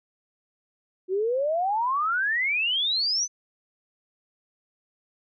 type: exponential sweep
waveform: sine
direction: up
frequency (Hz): 360 to 6200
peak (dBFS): -22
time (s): 1.08-3.28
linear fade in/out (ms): 50
effects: none